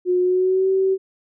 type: tone with pitch glide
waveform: sine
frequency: 361.3 to 382.3 Hz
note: F#4 to G4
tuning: -41 to -43 cents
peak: -15 dBFS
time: 0.05-0.98 s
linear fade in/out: 50 ms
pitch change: +98 cents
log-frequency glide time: 0.21-0.69 s
effects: none